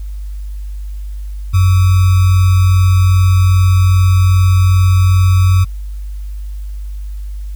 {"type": "tone with sample-and-hold", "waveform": "sine", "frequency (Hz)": 92.5, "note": "F#2", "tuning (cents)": 0, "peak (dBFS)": -6, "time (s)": [1.53, 5.65], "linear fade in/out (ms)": 20, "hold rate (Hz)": 1225, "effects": ["added 50 Hz sine -21 dBFS peak until 7.55 s", "white hiss -50 dBFS RMS until 7.55 s"]}